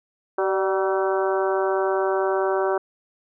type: harmonic tone with a mistuned harmonic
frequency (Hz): 191.1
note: G3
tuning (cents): -44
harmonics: 2 / 3 / 4 / 5 / 6 / 7 / 8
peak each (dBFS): -22 / -26 / -28 / -30 / -32 / -33 / -34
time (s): 0.38-2.78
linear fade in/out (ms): 5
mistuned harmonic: 3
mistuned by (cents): +41
effects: none